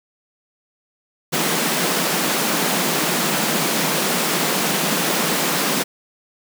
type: high-pass noise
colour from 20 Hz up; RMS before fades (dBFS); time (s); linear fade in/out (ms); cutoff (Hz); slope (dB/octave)
pink; -20; 1.32-5.84; 20; 150; 96
effects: none